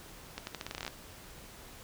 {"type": "accelerating click train", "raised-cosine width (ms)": 0.2, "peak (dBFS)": -20, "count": 13, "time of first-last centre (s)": [0.38, 0.879], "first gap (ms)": 91, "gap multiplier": 0.84, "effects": ["pink hiss -51 dBFS RMS until 1.83 s"]}